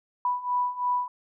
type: beating tone pair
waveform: sine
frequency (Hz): 985 / 988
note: B5 / B5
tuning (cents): -5 / 0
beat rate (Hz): 3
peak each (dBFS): -29 / -26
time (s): 0.25-1.08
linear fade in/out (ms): 2
effects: none